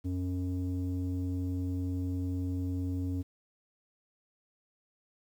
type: tone with low-pass filter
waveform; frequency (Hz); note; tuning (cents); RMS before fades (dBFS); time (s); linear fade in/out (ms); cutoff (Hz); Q
square; 91.1; F#2; -26; -33; 0.04-3.23; 20; 300; 2.4
effects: 10-bit